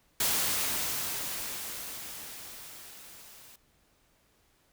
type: noise with level ramp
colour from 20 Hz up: white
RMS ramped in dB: -27 to -53 dBFS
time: 0.2-3.56 s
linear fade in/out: 5 ms
effects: pink hiss -68 dBFS RMS until 4.72 s